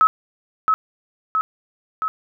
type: tone with echo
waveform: sine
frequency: 1289 Hz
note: E6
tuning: 39 cents flat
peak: -10 dBFS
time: 0.01-0.07 s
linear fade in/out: 0 ms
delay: 670 ms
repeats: 3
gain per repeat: -3 dB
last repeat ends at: 2.08 s
effects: none